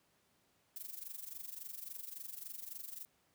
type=noise with amplitude modulation; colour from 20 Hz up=violet; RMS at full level=-44 dBFS; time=0.76-3.05 s; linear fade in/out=0 ms; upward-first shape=sine; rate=23.6 Hz; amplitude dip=80%; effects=pink hiss -74 dBFS RMS until 3.34 s + high-pass 100 Hz 12 dB/octave